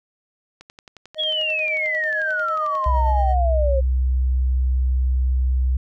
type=click train; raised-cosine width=0.2 ms; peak=-24 dBFS; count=26; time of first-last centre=0.61-2.842 s; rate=11.2 Hz
type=tone with tremolo; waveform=triangle; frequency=622.3 Hz; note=D#5; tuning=in tune; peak=-24 dBFS; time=1.15-3.36 s; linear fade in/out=50 ms; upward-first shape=sine; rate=8.9 Hz; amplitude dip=50%
type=exponential sweep; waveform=sine; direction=down; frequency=3396 to 525 Hz; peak=-20 dBFS; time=1.18-3.81 s; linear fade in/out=20 ms
type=tone; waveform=sine; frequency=63.9 Hz; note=C2; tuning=40 cents flat; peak=-16 dBFS; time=2.86-5.77 s; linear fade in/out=5 ms
effects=none

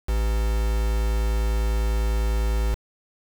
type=tone with quantisation; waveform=triangle; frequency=55 Hz; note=A1; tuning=in tune; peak=-18 dBFS; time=0.08-2.75 s; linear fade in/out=10 ms; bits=5; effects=none

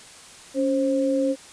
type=tone pair together; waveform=sine; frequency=278.5 / 530 Hz; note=C#4 / C5; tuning=+8 / +22 cents; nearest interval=major seventh; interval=1114 cents; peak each=-22 dBFS; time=0.54-1.36 s; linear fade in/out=50 ms; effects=white hiss -45 dBFS RMS until 1.52 s + resampled to 22050 Hz

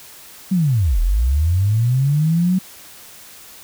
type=linear two-way sweep; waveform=sine; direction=down then up; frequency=196 to 37.95 to 189.2 Hz; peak=-13 dBFS; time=0.51-2.59 s; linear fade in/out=10 ms; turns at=1 s; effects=white hiss -41 dBFS RMS until 3.63 s

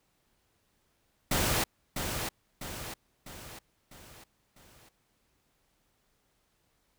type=noise with echo; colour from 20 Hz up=pink; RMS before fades=-28 dBFS; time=1.31-1.64 s; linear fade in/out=5 ms; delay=650 ms; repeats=5; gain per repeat=-6 dB; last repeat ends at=4.89 s; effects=pink hiss -73 dBFS RMS until 6.98 s

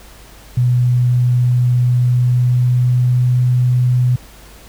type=tone with pitch glide; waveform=sine; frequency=123.47 to 124.69 Hz; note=B2 to B2; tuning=0 to +17 cents; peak=-10 dBFS; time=0.57-4.16 s; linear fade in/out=5 ms; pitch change=+17 cents; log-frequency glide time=1.99-3.34 s; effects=added 50 Hz sine -41 dBFS peak until 4.68 s + pink hiss -42 dBFS RMS until 4.68 s

